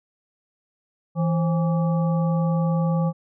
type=harmonic tone with a mistuned harmonic; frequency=164.81 Hz; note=E3; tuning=in tune; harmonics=1 / 3 / 5 / 7; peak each=-19 / -29 / -33 / -36 dBFS; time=1.15-3.13 s; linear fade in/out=50 ms; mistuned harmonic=3; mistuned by=+120 cents; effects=none